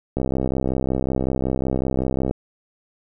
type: click train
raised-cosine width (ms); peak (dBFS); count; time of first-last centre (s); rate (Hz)
2; -9; 141; 0.17-2.311; 65.4
effects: none